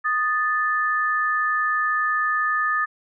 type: tone pair together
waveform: sine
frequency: 1239 / 1755 Hz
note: D#6 / A6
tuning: -8 / -5 cents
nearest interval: tritone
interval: 603 cents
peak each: -22 dBFS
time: 0.04-2.86 s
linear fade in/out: 20 ms
effects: none